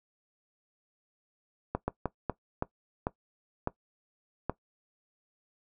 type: slowing click train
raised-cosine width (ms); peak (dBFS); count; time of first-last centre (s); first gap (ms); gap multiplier
1; -15; 8; 1.75-4.496; 130; 1.36
effects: noise-tail reverb RT60 0.1 s tail -18 dB re dry